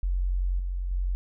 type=tone with level steps; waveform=sine; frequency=45.32 Hz; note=F#1; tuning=35 cents flat; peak=-23 / -27 / -24 dBFS; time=0.03-1.15 s; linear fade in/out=0 ms; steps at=0.59 / 0.91 s; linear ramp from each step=5 ms; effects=none